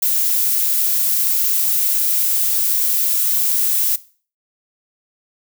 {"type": "noise", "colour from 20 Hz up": "violet", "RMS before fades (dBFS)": -17, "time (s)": [0.02, 3.96], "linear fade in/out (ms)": 5, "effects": ["noise-tail reverb RT60 0.4 s tail -18 dB re dry"]}